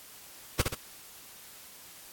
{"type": "noise with echo", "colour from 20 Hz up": "pink", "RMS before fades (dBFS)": -25, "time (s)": [0.59, 0.62], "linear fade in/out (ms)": 5, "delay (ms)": 64, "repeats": 2, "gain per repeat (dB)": -5, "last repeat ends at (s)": 0.748, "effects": ["white hiss -50 dBFS RMS until 2.12 s", "AAC 64 kbps"]}